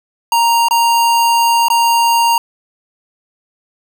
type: tone with dropouts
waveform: square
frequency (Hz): 932.3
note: A#5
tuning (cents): 0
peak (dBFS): -10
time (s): 0.32-2.38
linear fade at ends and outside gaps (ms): 2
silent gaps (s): 0.685-0.709 / 1.684-1.701
effects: none